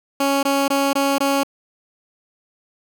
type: tone bursts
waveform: 15% pulse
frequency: 277.2 Hz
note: C#4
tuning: in tune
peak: -10 dBFS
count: 5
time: 0.2-1.434 s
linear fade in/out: 5 ms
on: 230 ms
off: 21 ms
effects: none